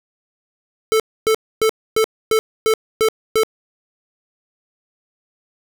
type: tone bursts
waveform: square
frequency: 440 Hz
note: A4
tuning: in tune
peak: -13 dBFS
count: 8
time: 0.92-3.434 s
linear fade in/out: 0 ms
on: 78 ms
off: 270 ms
effects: none